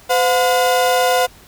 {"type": "tone pair together", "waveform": "35% pulse", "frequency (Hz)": [509.5, 719], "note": ["C5", "F#5"], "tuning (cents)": [-46, -50], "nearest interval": "tritone", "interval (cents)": 596, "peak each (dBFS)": -14, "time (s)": [0.09, 1.27], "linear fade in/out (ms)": 20, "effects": ["pink hiss -45 dBFS RMS until 1.47 s"]}